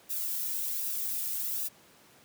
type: noise with flanger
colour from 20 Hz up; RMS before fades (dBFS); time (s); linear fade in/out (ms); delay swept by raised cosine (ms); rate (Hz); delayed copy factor
violet; -33; 0.09-1.69; 20; 0.92 to 1.9; 1.3; -0.5
effects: pink hiss -58 dBFS RMS until 2.24 s + high-pass 150 Hz 12 dB/octave